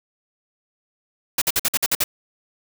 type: noise bursts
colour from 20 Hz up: white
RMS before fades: -19 dBFS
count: 8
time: 1.38-2.04 s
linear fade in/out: 5 ms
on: 37 ms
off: 52 ms
effects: none